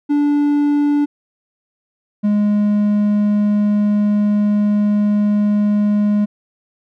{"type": "tone pair in turn", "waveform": "triangle", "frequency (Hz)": [290.8, 207.5], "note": ["D4", "G#3"], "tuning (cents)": [-17, -1], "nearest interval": "tritone", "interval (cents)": 584, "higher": "first", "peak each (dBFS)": -10, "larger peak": "neither", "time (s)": [[0.09, 1.06], [2.23, 6.26]], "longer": "second", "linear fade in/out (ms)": 20, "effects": []}